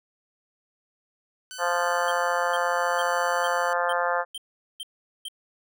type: tone with tremolo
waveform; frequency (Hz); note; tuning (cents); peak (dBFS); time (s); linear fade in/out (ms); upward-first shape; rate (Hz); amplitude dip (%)
10% pulse; 1508; F#6; +32; -27; 1.51-3.73; 0; sine; 0.72; 40
type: harmonic tone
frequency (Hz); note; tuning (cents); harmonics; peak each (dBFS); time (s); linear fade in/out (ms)
174.61; F3; 0; 3 / 4 / 5 / 6 / 7 / 8 / 9 / 10; -28 / -29 / -30 / -31 / -31 / -32 / -33 / -33; 1.58-4.25; 50
type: tone bursts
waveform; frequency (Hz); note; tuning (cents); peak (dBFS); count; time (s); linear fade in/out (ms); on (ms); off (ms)
square; 3146; G7; +6; -33; 8; 2.08-5.284; 2; 33; 420
effects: none